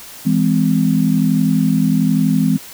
sine chord, E augmented, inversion none, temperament just, 164.81 / 206 / 257.5 Hz, E3 / G#3 / B#3, 0 / -14 / -28 cents, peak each -16 dBFS, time 0.25-2.58 s, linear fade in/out 20 ms, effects white hiss -36 dBFS RMS until 2.73 s

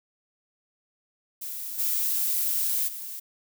violet noise with level steps, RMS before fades -35 / -26 / -37 dBFS, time 1.41-3.2 s, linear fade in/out 10 ms, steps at 1.78 / 2.87 s, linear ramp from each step 20 ms, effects none

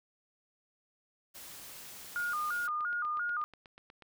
white noise, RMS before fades -48 dBFS, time 1.34-2.68 s, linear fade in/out 20 ms
sine tone with vibrato, 1318.5 Hz, E6, in tune, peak -31 dBFS, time 2.16-3.44 s, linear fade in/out 0 ms, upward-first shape square, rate 2.9 Hz, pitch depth 140 cents each way
click train, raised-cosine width 0.3 ms, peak -36 dBFS, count 16, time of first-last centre 2.2-4.023 s, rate 8.23 Hz
effects none

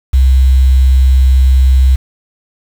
sine tone with quantisation, 65.41 Hz, C2, in tune, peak -4 dBFS, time 0.13-1.96 s, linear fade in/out 10 ms, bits 5, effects none

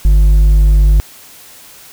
sine tone with hard clipping, 50.3 Hz, G1, 45 cents sharp, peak -6 dBFS, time 0.05-1 s, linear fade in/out 0 ms, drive 4 dB, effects white hiss -38 dBFS RMS until 1.92 s

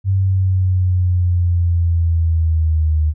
sine linear sweep, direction down, 96.9 to 76.4 Hz, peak -12 dBFS, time 0.04-3.14 s, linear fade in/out 50 ms, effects none

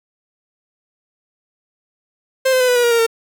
45% pulse tone with pitch steps, 525 / 514.5 / 504.2 / 494.1 / 484.2 / 474.5 / 465 / 455.7 Hz, C5 / C5 / B4 / B4 / B4 / A#4 / A#4 / A#4, +6 / -29 / +36 / +1 / -34 / +31 / -4 / -39 cents, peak -12 dBFS, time 2.45-3.066 s, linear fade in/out 10 ms, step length 77 ms, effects 9-bit

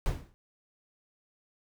brown noise with exponential decay, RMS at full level -25 dBFS, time 0.06-0.34 s, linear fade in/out 0 ms, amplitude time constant 59 ms, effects none

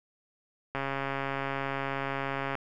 click train, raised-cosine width 0.5 ms, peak -17 dBFS, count 248, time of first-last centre 0.75-2.553 s, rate 137 Hz, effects none

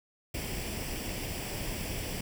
pink noise with comb filter, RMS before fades -36 dBFS, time 0.34-2.21 s, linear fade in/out 5 ms, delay 0.38 ms, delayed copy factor +0.6, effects none

